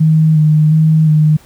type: tone with vibrato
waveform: sine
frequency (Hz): 155.56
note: D#3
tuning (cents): 0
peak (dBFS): -6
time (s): 0-1.37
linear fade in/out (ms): 10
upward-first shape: square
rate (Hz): 1.4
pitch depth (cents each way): 22
effects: pink hiss -45 dBFS RMS until 1.45 s